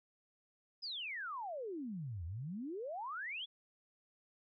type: exponential two-way sweep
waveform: sine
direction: down then up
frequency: 5180 to 78.5 to 3500 Hz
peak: -40 dBFS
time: 0.82-3.46 s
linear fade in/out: 20 ms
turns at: 2.25 s
effects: none